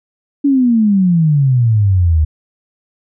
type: exponential sweep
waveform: sine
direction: down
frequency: 288.8 to 75 Hz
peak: -8 dBFS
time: 0.44-2.25 s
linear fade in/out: 10 ms
effects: none